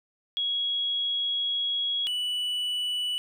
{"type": "tone pair in turn", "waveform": ["sine", "triangle"], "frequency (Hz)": [3322, 2960], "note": ["G#7", "F#7"], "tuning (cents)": [0, 0], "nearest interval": "major second", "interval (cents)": 200, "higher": "first", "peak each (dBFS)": -25, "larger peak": "neither", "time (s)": [[0.37, 2.07], [2.07, 3.18]], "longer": "first", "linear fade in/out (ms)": 0, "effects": []}